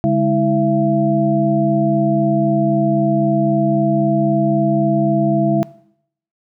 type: tone cluster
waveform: sine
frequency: 142.2 / 206 / 325.7 / 674 Hz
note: C#3 / G#3 / E4 / E5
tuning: +45 / -14 / -21 / +38 cents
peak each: -18 dBFS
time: 0.04-5.63 s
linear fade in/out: 0 ms
effects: noise-tail reverb RT60 0.7 s tail -20 dB re dry